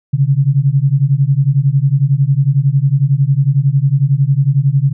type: beating tone pair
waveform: sine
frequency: 132.9 / 143.9 Hz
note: C3 / D3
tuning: +27 / -35 cents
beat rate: 11 Hz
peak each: -12 dBFS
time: 0.13-4.93 s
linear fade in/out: 10 ms
effects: none